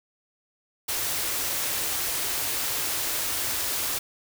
white band-stop noise, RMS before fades -28 dBFS, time 0.88-3.99 s, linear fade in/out 10 ms, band 160 to 240 Hz, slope 96 dB/octave, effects none

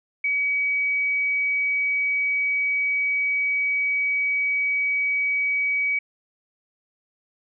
sine tone, 2270 Hz, C#7, 41 cents sharp, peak -20 dBFS, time 0.24-5.99 s, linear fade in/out 5 ms, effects none

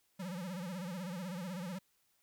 square tone with vibrato, 181.2 Hz, F#3, 36 cents flat, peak -40 dBFS, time 0.19-1.79 s, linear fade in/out 10 ms, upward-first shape sine, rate 16 Hz, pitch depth 140 cents each way, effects white hiss -75 dBFS RMS until 2.22 s

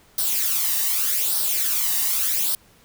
blue noise with flanger, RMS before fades -22 dBFS, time 0.18-2.55 s, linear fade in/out 2 ms, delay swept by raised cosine 0.21 to 1.07 ms, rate 0.84 Hz, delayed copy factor +0.65, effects pink hiss -55 dBFS RMS until 2.84 s

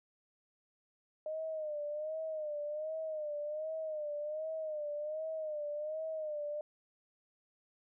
sine tone with vibrato, 613 Hz, D#5, 26 cents flat, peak -36 dBFS, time 1.26-6.61 s, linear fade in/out 2 ms, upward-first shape sine, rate 1.3 Hz, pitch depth 73 cents each way, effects none

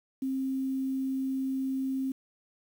sine tone with quantisation, 265.3 Hz, C4, 24 cents sharp, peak -28 dBFS, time 0.22-2.12 s, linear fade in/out 5 ms, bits 9, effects none

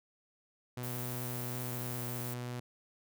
sawtooth tone with pitch glide, 123.6 to 122.75 Hz, B2 to B2, +2 to -10 cents, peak -34 dBFS, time 0.77-2.6 s, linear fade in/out 5 ms, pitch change -12 cents, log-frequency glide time 0.96-2.25 s
violet noise, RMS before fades -43 dBFS, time 0.83-2.34 s, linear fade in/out 5 ms
effects none

